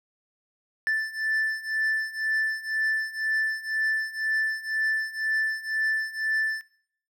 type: beating tone pair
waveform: triangle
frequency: 1760 / 1762 Hz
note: A6 / A6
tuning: 0 / +2 cents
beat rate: 2 Hz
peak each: -27 / -25 dBFS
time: 0.87-6.61 s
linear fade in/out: 0 ms
effects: noise-tail reverb RT60 0.6 s tail -18 dB re dry